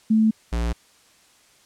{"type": "tone pair in turn", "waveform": ["sine", "square"], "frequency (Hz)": [219.3, 58.09], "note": ["A3", "A#1"], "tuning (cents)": [-6, -5], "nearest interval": "octave + major seventh", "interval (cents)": 2299, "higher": "first", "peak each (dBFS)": [-14, -22], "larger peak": "first", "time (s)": [[0.1, 0.31], [0.52, 0.73]], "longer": "neither", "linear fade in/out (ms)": 10, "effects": ["white hiss -56 dBFS RMS until 1.65 s", "low-pass 9000 Hz 12 dB/octave"]}